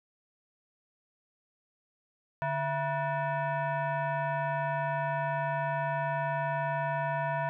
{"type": "tone with frequency modulation", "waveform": "sine", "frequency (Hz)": 146.6, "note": "D3", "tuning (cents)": -3, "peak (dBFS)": -28, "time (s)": [2.42, 7.49], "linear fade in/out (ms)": 0, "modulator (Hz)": 814, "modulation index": 1.6, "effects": []}